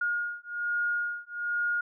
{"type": "beating tone pair", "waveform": "sine", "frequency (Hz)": [1428, 1429.2], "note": ["F6", "F6"], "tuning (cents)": [38, 40], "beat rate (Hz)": 1.2, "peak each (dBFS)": -31, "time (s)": [0.01, 1.81], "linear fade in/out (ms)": 5, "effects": []}